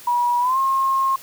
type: tone with pitch glide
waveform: sine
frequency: 966 to 1071.8 Hz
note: B5 to C6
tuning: -39 to +41 cents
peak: -16 dBFS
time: 0.07-1.16 s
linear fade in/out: 5 ms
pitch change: +180 cents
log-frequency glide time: 0.4-0.58 s
effects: white hiss -42 dBFS RMS until 1.22 s